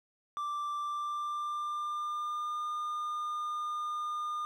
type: tone with pitch glide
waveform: triangle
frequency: 1174.7 to 1212.6 Hz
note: D6 to D#6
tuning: 0 to -45 cents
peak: -31 dBFS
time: 0.37-4.45 s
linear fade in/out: 0 ms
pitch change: +55 cents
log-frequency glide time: 0.77-2.67 s
effects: none